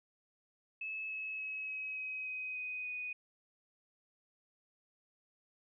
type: tone with pitch steps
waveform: sine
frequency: 2598 / 2582 / 2565 / 2549 / 2533 / 2517 / 2501 / 2485 Hz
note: E7 / E7 / E7 / D#7 / D#7 / D#7 / D#7 / D#7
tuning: -26 / -37 / -48 / +41 / +30 / +19 / +8 / -3 cents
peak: -38 dBFS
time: 0.81-3.13 s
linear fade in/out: 5 ms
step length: 290 ms
effects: none